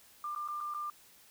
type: tone with dropouts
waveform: sine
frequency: 1194 Hz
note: D6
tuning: 28 cents sharp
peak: -35 dBFS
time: 0.24-0.9 s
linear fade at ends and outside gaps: 2 ms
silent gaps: 0.35-0.36 / 0.477-0.485 / 0.605-0.609 / 0.739-0.746 s
effects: white hiss -60 dBFS RMS until 1.3 s